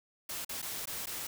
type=noise with dropouts; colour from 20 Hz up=white; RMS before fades=-39 dBFS; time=0.29-1.27 s; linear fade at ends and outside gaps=5 ms; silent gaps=0.448-0.492 / 0.618-0.625 / 0.856-0.872 / 1.059-1.069 s; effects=none